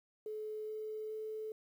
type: tone with pitch steps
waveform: sine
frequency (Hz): 429.7 / 432.2 / 434.7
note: A4 / A4 / A4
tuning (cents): -41 / -31 / -21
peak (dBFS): -39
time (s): 0.26-1.52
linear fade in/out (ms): 2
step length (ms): 420
effects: 11-bit